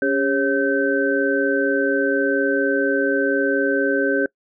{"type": "tone cluster", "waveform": "sine", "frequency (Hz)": [279.9, 404.1, 545, 1542], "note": ["C#4", "G#4", "C#5", "G6"], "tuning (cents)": [17, -47, -29, -29], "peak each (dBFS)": -22, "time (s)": [0.02, 4.26], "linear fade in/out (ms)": 2, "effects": ["noise-tail reverb RT60 0.1 s tail -25 dB re dry"]}